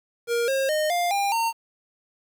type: tone with pitch steps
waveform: square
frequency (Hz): 470.7 / 537.6 / 614 / 701.2 / 800.8 / 914.6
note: A#4 / C5 / D#5 / F5 / G5 / A#5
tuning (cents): +17 / +47 / -23 / +7 / +37 / -33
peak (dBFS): -22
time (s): 0.27-1.53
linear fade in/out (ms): 50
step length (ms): 210
effects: 9-bit